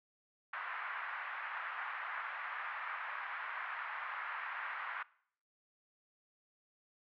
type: band-pass noise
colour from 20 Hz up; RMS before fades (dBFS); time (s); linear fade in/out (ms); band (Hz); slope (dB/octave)
white; -42; 0.53-5.03; 5; 960 to 1900; 24
effects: noise-tail reverb RT60 0.6 s tail -22 dB re dry + low-pass 3000 Hz 12 dB/octave